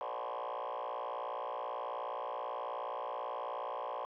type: tone with frequency modulation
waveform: sine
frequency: 797 Hz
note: G5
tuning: 28 cents sharp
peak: -34 dBFS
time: 0.01-4.05 s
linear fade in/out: 0 ms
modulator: 58.7 Hz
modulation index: 5.2
effects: tanh soft clip ceiling -36 dBFS